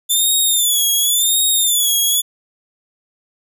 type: tone with vibrato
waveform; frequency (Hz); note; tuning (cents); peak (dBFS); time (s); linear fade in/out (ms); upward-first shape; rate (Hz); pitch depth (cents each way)
10% pulse; 3520; A7; 0; -6; 0.09-2.22; 20; sine; 0.92; 110
effects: none